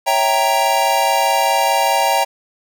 square chord, C# diminished seventh, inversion none, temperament equal, 554.4 / 659.3 / 784 / 932.3 Hz, C#5 / E5 / G5 / Bb5, 0 / 0 / 0 / 0 cents, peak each -23 / -22 / -18 / -18 dBFS, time 0.06-2.25 s, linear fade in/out 20 ms, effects none

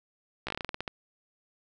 slowing click train, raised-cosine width 0.3 ms, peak -17 dBFS, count 12, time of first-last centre 0.47-0.878 s, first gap 15 ms, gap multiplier 1.17, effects none

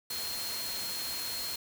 sine tone in noise, 4232 Hz, C8, 19 cents sharp, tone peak -37 dBFS, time 0.1-1.56 s, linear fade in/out 5 ms, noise white, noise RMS -38 dBFS, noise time 0.1-1.56 s, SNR -2 dB, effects none

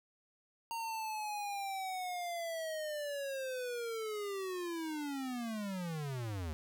square linear sweep, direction down, 926 to 73.9 Hz, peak -38 dBFS, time 0.71-6.53 s, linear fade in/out 0 ms, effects none

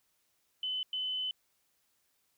sine tone bursts at uneven times, 3026 Hz, F#7, 38 cents sharp, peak -32 dBFS, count 2, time 0.63-0.83 / 0.93-1.31 s, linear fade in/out 2 ms, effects white hiss -75 dBFS RMS until 2.37 s

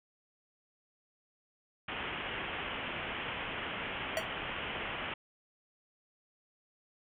white low-pass noise, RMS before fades -39 dBFS, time 1.88-5.14 s, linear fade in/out 5 ms, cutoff 3200 Hz, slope 96 dB/octave
square tone with exponential decay, 646 Hz, E5, 35 cents flat, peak -27 dBFS, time 4.17-4.26 s, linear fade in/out 1 ms, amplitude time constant 19 ms
effects none

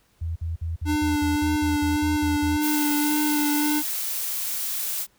sine tone bursts, 82.5 Hz, E2, 2 cents sharp, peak -25 dBFS, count 12, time 0.21-2.571 s, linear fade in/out 10 ms, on 150 ms, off 51 ms
square tone with vibrato, 297.2 Hz, D4, 21 cents sharp, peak -22 dBFS, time 0.85-3.83 s, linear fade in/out 50 ms, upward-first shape sine, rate 1.8 Hz, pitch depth 17 cents each way
blue noise, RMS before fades -28 dBFS, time 2.6-5.07 s, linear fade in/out 50 ms
effects pink hiss -63 dBFS RMS until 5.18 s

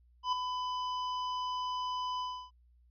square tone with ADSR envelope, 1002 Hz, B5, 25 cents sharp, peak -27 dBFS, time 0.23-2.51 s, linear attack 96 ms, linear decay 4 ms, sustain -7 dB, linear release 310 ms, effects added 60 Hz sine -61 dBFS peak until 2.9 s + resampled to 11025 Hz

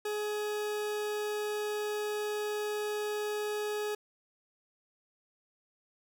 40% pulse tone, 420.1 Hz, G#4, 20 cents sharp, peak -31 dBFS, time 0.05-3.95 s, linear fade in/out 5 ms, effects none

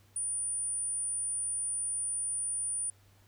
sine tone, 9397 Hz, D9, in tune, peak -31 dBFS, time 0.16-2.9 s, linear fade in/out 2 ms, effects added 98 Hz sine -61 dBFS peak until 3.27 s + pink hiss -66 dBFS RMS until 3.27 s

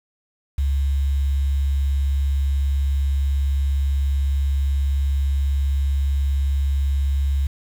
sine tone with quantisation, 69.3 Hz, C#2, in tune, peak -17 dBFS, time 0.58-7.47 s, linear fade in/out 5 ms, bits 7, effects none

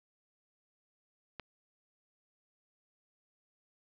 click, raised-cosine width 0.3 ms, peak -25 dBFS, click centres 1.397 s, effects low-pass 5000 Hz 12 dB/octave

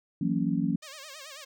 sine chord, F# dominant seventh, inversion third, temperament just, 166.5 / 185 / 231.2 / 277.5 Hz, E3 / F#3 / A#3 / C#4, +18 / 0 / -14 / +2 cents, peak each -30 dBFS, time 0.21-0.76 s, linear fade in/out 5 ms
5% pulse tone with vibrato, 581 Hz, D5, 19 cents flat, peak -31 dBFS, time 0.82-1.45 s, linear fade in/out 10 ms, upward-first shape sine, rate 9.2 Hz, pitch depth 150 cents each way
effects none

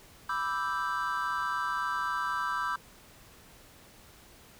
triangle chord, E minor seventh, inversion second, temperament equal, 987.8 / 1174.7 / 1318.5 / 1568 Hz, B5 / D6 / E6 / G6, 0 / 0 / 0 / 0 cents, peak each -33 dBFS, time 0.29-2.76 s, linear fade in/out 5 ms, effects pink hiss -55 dBFS RMS until 4.59 s

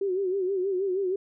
sine tone with vibrato, 380 Hz, F#4, 46 cents sharp, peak -24 dBFS, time 0.01-1.16 s, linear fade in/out 5 ms, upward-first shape sine, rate 6.3 Hz, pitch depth 91 cents each way, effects none

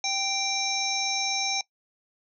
harmonic tone, 784 Hz, G5, in tune, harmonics 1 / 3 / 5 / 7 / 8, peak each -32 / -32 / -32 / -32 / -32 dBFS, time 0.04-1.61 s, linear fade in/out 2 ms, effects noise-tail reverb RT60 0.1 s tail -20 dB re dry

